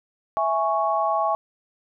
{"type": "chord", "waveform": "sine", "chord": "C# minor", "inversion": "first", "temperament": "equal", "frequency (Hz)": [659.3, 830.6, 1108.7], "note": ["E5", "G#5", "C#6"], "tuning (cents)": [0, 0, 0], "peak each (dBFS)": -24, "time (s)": [0.37, 1.35], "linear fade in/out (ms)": 0, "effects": []}